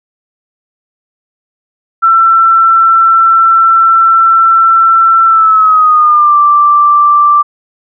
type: tone with pitch glide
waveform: sine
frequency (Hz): 1342 to 1175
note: E6 to D6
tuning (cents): +31 to +1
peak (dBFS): -3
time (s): 2.02-7.43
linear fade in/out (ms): 20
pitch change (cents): -230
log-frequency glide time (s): 5.26-6.37
effects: none